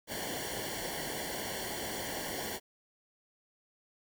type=noise with comb filter; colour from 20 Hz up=pink; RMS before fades=-38 dBFS; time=0.07-2.6 s; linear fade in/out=50 ms; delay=0.79 ms; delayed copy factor=-0.85; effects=none